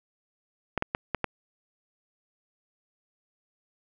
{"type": "clicks", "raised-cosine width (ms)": 0.5, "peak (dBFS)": -11, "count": 5, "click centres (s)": [0.777, 0.824, 0.949, 1.147, 1.243], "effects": []}